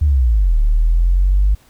sine linear two-way sweep, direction down then up, 77.78 to 36.36 to 50.8 Hz, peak -9 dBFS, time 0.01-1.55 s, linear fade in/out 10 ms, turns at 0.59 s, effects tanh soft clip ceiling -5 dBFS + pink hiss -52 dBFS RMS until 1.69 s

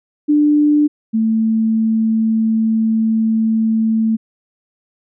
sine tone pair in turn, 296.6 / 222.2 Hz, D4 / A3, +17 / +17 cents, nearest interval perfect fourth, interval 500 cents, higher first, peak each -9 / -12 dBFS, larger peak first, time 0.28-0.88 / 1.13-4.17 s, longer second, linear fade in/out 20 ms, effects none

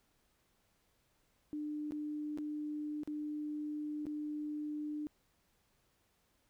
sine tone with dropouts, 299.6 Hz, D4, 35 cents sharp, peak -37 dBFS, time 1.53-5.07 s, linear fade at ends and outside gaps 0 ms, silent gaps 1.909-1.921 / 2.375-2.385 / 3.034-3.075 / 4.055-4.067 s, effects pink hiss -75 dBFS RMS until 6.49 s

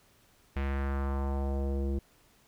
square tone with low-pass filter sweep, 68.7 Hz, C#2, 15 cents flat, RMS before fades -31 dBFS, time 0.56-1.99 s, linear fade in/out 5 ms, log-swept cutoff 2400 to 360 Hz, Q 1.9, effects pink hiss -64 dBFS RMS until 2.47 s

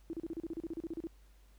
sine tone bursts, 329.5 Hz, E4, 1 cent flat, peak -36 dBFS, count 15, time 0.1-1.07 s, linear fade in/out 0 ms, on 32 ms, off 35 ms, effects added 50 Hz sine -58 dBFS peak until 1.58 s + pink hiss -70 dBFS RMS until 1.58 s

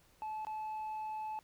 sine tone with dropouts, 865 Hz, A5, 30 cents flat, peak -35 dBFS, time 0.22-1.39 s, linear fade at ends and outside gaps 0 ms, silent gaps 0.449-0.469 s, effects tanh soft clip ceiling -37 dBFS + pink hiss -67 dBFS RMS until 1.43 s

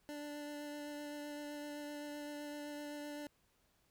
25% pulse tone with vibrato, 293.7 Hz, D4, in tune, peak -40 dBFS, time 0.09-3.27 s, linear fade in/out 0 ms, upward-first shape sine, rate 7.8 Hz, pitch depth 11 cents each way, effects pink hiss -75 dBFS RMS until 3.9 s

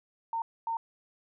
sine tone bursts at uneven times, 913 Hz, A#5, 36 cents flat, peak -29 dBFS, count 2, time 0.33-0.42 / 0.67-0.77 s, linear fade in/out 2 ms, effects none

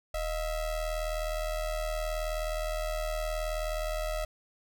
square ring-modulated tone, 330.6 Hz, E4, 5 cents sharp, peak -28 dBFS, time 0.14-4.25 s, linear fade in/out 5 ms, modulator 291 Hz, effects none

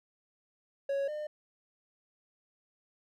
triangle tone pair in turn, 554.4 / 603.7 Hz, C#5 / D5, 0 / +48 cents, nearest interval minor second, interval 148 cents, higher second, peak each -27 / -33 dBFS, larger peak first, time 0.89-1.08 / 1.08-1.27 s, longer neither, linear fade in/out 5 ms, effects none

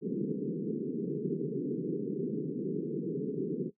white band-pass noise, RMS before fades -34 dBFS, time 0.01-3.71 s, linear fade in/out 50 ms, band 140 to 450 Hz, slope 96 dB/octave, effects noise-tail reverb RT60 0.1 s tail -17 dB re dry

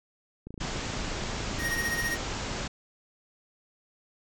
click train, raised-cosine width 3 ms, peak -27 dBFS, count 40, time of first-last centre 0.47-1.873 s, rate 27.8 Hz
pink low-pass noise, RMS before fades -34 dBFS, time 0.6-2.68 s, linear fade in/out 10 ms, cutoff 7600 Hz, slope 96 dB/octave
square tone with tremolo, 1870 Hz, A#6, 5 cents sharp, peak -27 dBFS, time 1.58-2.18 s, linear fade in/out 50 ms, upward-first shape sine, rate 15 Hz, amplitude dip 60%
effects none

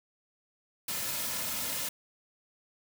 white noise with comb filter, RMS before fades -34 dBFS, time 0.88-1.89 s, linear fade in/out 5 ms, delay 2.6 ms, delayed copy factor -0.55, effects none

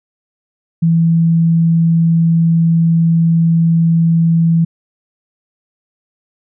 sine tone, 165.6 Hz, E3, 8 cents sharp, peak -8 dBFS, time 0.82-4.65 s, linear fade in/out 10 ms, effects none

